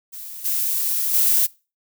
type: noise with level steps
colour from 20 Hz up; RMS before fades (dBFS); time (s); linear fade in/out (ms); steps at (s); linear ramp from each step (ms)
violet; -35 / -22 / -17; 0.12-1.47; 20; 0.44 / 1.13; 20
effects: noise-tail reverb RT60 0.3 s tail -22 dB re dry